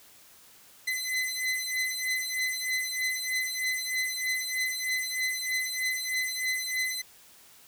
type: beating tone pair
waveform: sawtooth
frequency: 2027 / 2030.2 Hz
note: B6 / B6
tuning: +45 / +47 cents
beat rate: 3.2 Hz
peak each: -28 dBFS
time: 0.87-7.02 s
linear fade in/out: 10 ms
effects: white hiss -55 dBFS RMS until 7.67 s